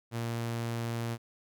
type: tone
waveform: sawtooth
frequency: 116.54 Hz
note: A#2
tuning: in tune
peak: -28 dBFS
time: 0.11-1.18 s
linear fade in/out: 50 ms
effects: none